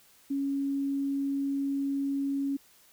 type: tone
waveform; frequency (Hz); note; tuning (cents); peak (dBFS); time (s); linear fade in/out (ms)
sine; 277.2; C#4; 0; -27; 0.3-2.57; 10
effects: white hiss -60 dBFS RMS until 2.92 s